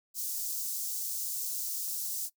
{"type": "high-pass noise", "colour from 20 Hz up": "white", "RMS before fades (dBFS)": -35, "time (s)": [0.14, 2.3], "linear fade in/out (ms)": 50, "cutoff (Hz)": 5300, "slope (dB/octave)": 24, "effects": ["noise-tail reverb RT60 0.1 s tail -20 dB re dry"]}